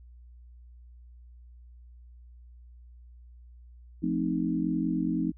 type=chord; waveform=sine; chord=F dominant seventh; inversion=none; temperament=equal with one note detuned; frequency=175.32 / 220 / 261.6 / 311.1 Hz; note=F3 / A3 / C4 / Eb4; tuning=+7 / 0 / 0 / 0 cents; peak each=-31 / -33 / -31 / -30 dBFS; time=4.02-5.32 s; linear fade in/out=20 ms; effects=added 60 Hz sine -48 dBFS peak until 5.37 s

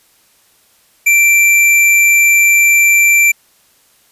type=tone; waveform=square; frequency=2349 Hz; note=D7; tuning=in tune; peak=-7 dBFS; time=1.06-3.32 s; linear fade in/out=10 ms; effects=white hiss -52 dBFS RMS until 4.11 s + resampled to 32000 Hz

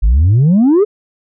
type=exponential sweep; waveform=sine; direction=up; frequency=47 to 440 Hz; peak=-4 dBFS; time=0.02-0.85 s; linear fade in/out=20 ms; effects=tanh soft clip ceiling -5 dBFS

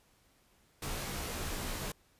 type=noise with comb filter; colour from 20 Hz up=pink; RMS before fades=-38 dBFS; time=0.82-1.92 s; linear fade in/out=5 ms; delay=18 ms; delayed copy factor=-0.9; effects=pink hiss -68 dBFS RMS until 2.19 s + resampled to 32000 Hz

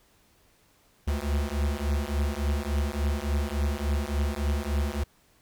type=beating tone pair; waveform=square; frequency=70.3 / 73.8 Hz; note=C#2 / D2; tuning=+25 / +9 cents; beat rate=3.5 Hz; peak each=-29 dBFS; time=1.07-5.04 s; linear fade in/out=10 ms; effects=pink hiss -63 dBFS RMS until 5.41 s

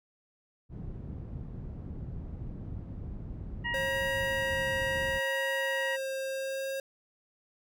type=low-pass noise; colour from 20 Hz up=white; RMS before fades=-40 dBFS; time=0.69-5.21 s; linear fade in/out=50 ms; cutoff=130 Hz; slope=12 dB/octave
type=harmonic tone; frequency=950 Hz; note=A#5; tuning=33 cents sharp; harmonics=1 / 2 / 3; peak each=-39 / -31 / -40 dBFS; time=3.64-5.97 s; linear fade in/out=20 ms
type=tone with vibrato; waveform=square; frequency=537 Hz; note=C5; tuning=45 cents sharp; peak=-33 dBFS; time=3.74-6.8 s; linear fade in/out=2 ms; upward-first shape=sine; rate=0.72 Hz; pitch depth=10 cents each way
effects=none

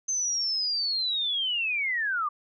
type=linear sweep; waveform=sine; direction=down; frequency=6272 to 1149 Hz; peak=-25 dBFS; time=0.08-2.29 s; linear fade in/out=10 ms; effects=none

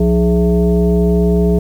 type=tone with frequency modulation; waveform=sine; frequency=177 Hz; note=F3; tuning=23 cents sharp; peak=-9 dBFS; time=0-1.59 s; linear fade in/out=5 ms; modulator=241 Hz; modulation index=1.2; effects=7-bit

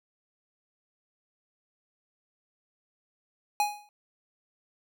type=tone with exponential decay; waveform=square; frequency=830.6 Hz; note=G#5; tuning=in tune; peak=-21 dBFS; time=3.6-3.89 s; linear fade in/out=1 ms; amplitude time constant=62 ms; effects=none

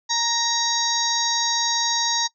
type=harmonic tone with a mistuned harmonic; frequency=932.3 Hz; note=A#5; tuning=in tune; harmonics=1 / 2 / 4 / 5 / 6 / 7; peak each=-26 / -31 / -26 / -27 / -27 / -27 dBFS; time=0.09-2.28 s; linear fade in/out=20 ms; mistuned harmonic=4; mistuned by=+36 cents; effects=noise-tail reverb RT60 0.1 s tail -21 dB re dry

